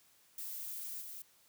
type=noise with level steps; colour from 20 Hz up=violet; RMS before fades=-43 / -47 dBFS; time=0.38-1.22 s; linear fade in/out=2 ms; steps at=1 s; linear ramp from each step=20 ms; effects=white hiss -67 dBFS RMS until 1.48 s + high-pass 60 Hz 12 dB/octave